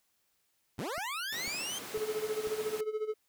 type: linear sweep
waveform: 20% pulse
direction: up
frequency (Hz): 77.5 to 3215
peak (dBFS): -30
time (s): 0.78-1.79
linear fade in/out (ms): 10
type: click train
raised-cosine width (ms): 3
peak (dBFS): -35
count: 4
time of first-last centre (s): 0.98-2.473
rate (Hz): 2.01
type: high-pass noise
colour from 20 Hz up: pink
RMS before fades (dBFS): -44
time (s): 1.32-2.81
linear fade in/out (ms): 5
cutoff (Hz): 220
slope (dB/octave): 12
type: tone with tremolo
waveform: triangle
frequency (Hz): 430.8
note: A4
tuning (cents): -37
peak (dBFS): -27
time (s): 1.94-3.14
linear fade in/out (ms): 5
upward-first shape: sine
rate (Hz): 14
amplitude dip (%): 80
effects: white hiss -75 dBFS RMS until 3.28 s